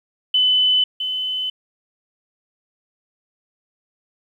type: tone pair in turn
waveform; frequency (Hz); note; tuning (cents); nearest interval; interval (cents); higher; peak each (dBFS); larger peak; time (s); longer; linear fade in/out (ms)
sine; 3013 / 3027; F#7 / F#7; +31 / +39; unison; 8; second; -13 / -21; first; 0.34-0.84 / 1-1.5; neither; 5
effects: 9-bit